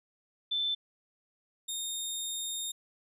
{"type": "tone pair in turn", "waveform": ["sine", "20% pulse"], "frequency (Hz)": [3532, 3680], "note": ["A7", "A#7"], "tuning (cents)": [6, -23], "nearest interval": "minor second", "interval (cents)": 71, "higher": "second", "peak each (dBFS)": -28, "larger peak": "neither", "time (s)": [[0.51, 0.75], [1.68, 2.72]], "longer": "second", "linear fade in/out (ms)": 10, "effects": []}